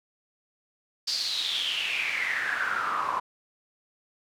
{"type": "noise with band-pass filter sweep", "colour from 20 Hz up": "pink", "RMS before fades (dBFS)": -29, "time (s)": [1.07, 3.2], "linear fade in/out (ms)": 10, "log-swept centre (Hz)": [4900, 1000], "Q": 7.7, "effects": []}